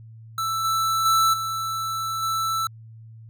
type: tone with level steps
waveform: square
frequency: 1323 Hz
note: E6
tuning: 6 cents sharp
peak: -24 / -21 / -17 / -26 / -23 dBFS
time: 0.38-2.67 s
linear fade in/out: 2 ms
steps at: 0.64 / 1.05 / 1.33 / 2.22 s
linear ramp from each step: 10 ms
effects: added 112 Hz sine -41 dBFS peak until 3.29 s